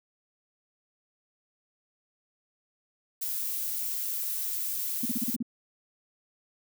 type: noise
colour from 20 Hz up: violet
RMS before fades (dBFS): -32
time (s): 3.21-5.36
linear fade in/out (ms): 10
type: tone bursts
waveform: sine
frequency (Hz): 235.2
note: A#3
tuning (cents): +16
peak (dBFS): -27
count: 7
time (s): 5.03-5.427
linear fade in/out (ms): 5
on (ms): 25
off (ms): 37
effects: none